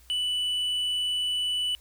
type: tone with hard clipping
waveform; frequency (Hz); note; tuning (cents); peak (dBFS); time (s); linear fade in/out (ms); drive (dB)
sine; 2973; F#7; +8; -26; 0.1-1.75; 0; 3
effects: added 60 Hz sine -54 dBFS peak until 1.8 s + white hiss -59 dBFS RMS until 1.8 s